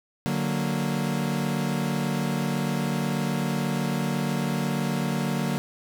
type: chord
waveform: 40% pulse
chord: D augmented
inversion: none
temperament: equal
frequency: 146.83 / 185 / 233.1 Hz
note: D3 / F#3 / A#3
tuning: 0 / 0 / 0 cents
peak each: -28 dBFS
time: 0.26-5.58 s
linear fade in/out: 0 ms
effects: none